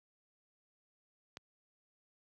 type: click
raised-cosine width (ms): 0.2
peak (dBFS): -27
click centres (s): 1.371
effects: high-pass 80 Hz 12 dB/octave